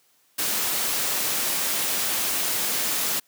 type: noise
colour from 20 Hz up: white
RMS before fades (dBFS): -25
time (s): 0.38-3.2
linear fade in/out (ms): 10
effects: white hiss -63 dBFS RMS until 3.27 s + high-pass 150 Hz 12 dB/octave